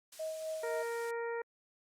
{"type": "noise", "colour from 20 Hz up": "blue", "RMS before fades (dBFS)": -47, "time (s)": [0.12, 1.11], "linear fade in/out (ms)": 5}
{"type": "tone with tremolo", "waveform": "sine", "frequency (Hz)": 634, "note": "D#5", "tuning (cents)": 32, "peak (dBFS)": -35, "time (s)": [0.19, 0.83], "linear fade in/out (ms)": 10, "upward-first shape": "sine", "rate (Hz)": 3.9, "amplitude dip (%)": 45}
{"type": "harmonic tone", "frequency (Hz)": 466.2, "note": "A#4", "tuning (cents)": 0, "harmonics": [1, 2, 3, 4, 5], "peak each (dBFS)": [-36, -43, -47, -46, -54], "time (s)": [0.63, 1.42], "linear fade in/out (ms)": 5}
{"effects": ["low-pass 9000 Hz 12 dB/octave", "Opus 48 kbps"]}